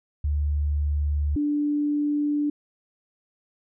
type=tone pair in turn; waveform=sine; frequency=73.42 / 293.7 Hz; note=D2 / D4; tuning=0 / 0 cents; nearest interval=2 octaves; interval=2400 cents; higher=second; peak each=-21 dBFS; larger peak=neither; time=0.24-1.36 / 1.36-2.5 s; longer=second; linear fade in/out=5 ms; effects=none